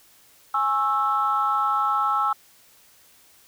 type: chord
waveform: sine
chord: C# minor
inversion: second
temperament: equal with one note detuned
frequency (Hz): 830.6 / 1090.9 / 1318.5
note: G#5 / C#6 / E6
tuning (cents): 0 / -28 / 0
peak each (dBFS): -25 / -26 / -21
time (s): 0.54-2.33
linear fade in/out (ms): 5
effects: tanh soft clip ceiling -11 dBFS + white hiss -55 dBFS RMS until 3.47 s